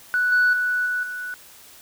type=tone with level steps; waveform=sine; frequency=1480 Hz; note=F#6; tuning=in tune; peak=-17 / -13 / -19 / -21 / -28 dBFS; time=0.14-1.34 s; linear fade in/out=0 ms; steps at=0.32 / 0.53 / 0.86 / 1.03 s; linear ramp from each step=2 ms; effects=tanh soft clip ceiling -12 dBFS + white hiss -47 dBFS RMS until 1.81 s